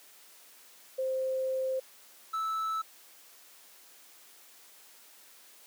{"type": "tone pair in turn", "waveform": ["sine", "triangle"], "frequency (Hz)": [523.3, 1310.7], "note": ["C5", "E6"], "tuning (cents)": [0, -10], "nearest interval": "octave + major third", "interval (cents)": 1590, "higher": "second", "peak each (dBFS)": -28, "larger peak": "neither", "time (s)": [[0.98, 1.8], [2.33, 2.82]], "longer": "first", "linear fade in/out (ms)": 10, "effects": ["white hiss -56 dBFS RMS until 5.66 s", "high-pass 300 Hz 12 dB/octave"]}